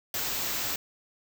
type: band-stop noise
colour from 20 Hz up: white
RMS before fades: -31 dBFS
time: 0.14-0.76 s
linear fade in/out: 2 ms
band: 8400 to 12000 Hz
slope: 96 dB/octave
effects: none